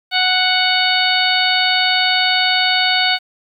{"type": "harmonic tone", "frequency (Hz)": 740, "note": "F#5", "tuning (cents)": 0, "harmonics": [1, 2, 3, 4, 5, 6], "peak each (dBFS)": [-20, -20, -20, -20, -20, -20], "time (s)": [0.11, 3.19], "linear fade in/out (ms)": 50, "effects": ["8-bit"]}